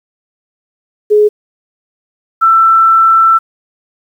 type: tone pair in turn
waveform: sine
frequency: 420.3 / 1334.4 Hz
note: G#4 / E6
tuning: +21 / +21 cents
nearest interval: octave + minor sixth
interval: 2000 cents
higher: second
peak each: -4 dBFS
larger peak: neither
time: 1.1-1.29 / 2.41-3.39 s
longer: second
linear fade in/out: 20 ms
effects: 7-bit